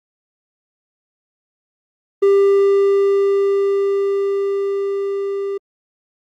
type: tone with level ramp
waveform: triangle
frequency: 396.6 Hz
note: G4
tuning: 20 cents sharp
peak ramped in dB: -7 to -18 dBFS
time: 2.22-5.58 s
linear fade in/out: 10 ms
effects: Opus 32 kbps